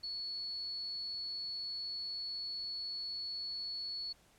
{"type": "tone", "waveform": "sine", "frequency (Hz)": 4404, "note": "C#8", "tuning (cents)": -12, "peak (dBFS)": -38, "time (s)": [0.03, 4.13], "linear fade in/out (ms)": 10, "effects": ["pink hiss -66 dBFS RMS until 4.38 s", "low-pass 12000 Hz 12 dB/octave"]}